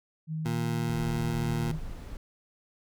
sine tone with pitch glide, 157.8 to 155.9 Hz, D#3 to D#3, +25 to +4 cents, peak -30 dBFS, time 0.27-1.8 s, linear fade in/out 50 ms, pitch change -21 cents, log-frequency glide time 0.87-1.45 s
20% pulse tone, 116.54 Hz, A#2, in tune, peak -25 dBFS, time 0.45-1.72 s, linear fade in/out 10 ms
brown noise, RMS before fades -39 dBFS, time 0.89-2.17 s, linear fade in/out 2 ms
effects none

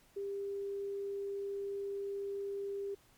sine tone, 398.5 Hz, G4, 28 cents sharp, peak -36 dBFS, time 0.16-2.95 s, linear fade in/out 10 ms, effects pink hiss -66 dBFS RMS until 3.17 s + MP3 96 kbps

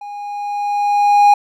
triangle tone with level ramp, 820 Hz, G#5, 22 cents flat, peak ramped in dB -26 to -3 dBFS, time 0.01-1.34 s, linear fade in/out 5 ms, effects none

